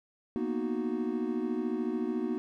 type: chord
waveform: triangle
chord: B major seventh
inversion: third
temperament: equal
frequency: 233.1 / 246.9 / 311.1 / 370 Hz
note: A#3 / B3 / D#4 / F#4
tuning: 0 / 0 / 0 / 0 cents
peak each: -33 dBFS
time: 0.36-2.38 s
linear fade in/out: 0 ms
effects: none